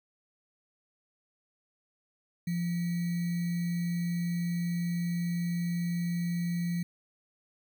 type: tone with sample-and-hold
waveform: sine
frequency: 172.7 Hz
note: F3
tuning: 19 cents flat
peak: -28 dBFS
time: 2.47-6.83 s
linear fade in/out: 5 ms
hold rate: 2100 Hz
effects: none